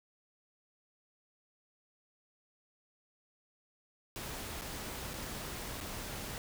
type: noise with dropouts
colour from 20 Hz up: pink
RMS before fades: -42 dBFS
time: 4.16-6.38 s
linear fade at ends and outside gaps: 0 ms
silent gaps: 4.612-4.619 / 5.136-5.14 / 5.804-5.81 s
effects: none